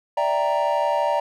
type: chord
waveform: triangle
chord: E half-diminished seventh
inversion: third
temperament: equal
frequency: 587.3 / 659.3 / 784 / 932.3 Hz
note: D5 / E5 / G5 / Bb5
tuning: 0 / 0 / 0 / 0 cents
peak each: -21 / -25 / -25 / -21 dBFS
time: 0.17-1.2 s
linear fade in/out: 5 ms
effects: none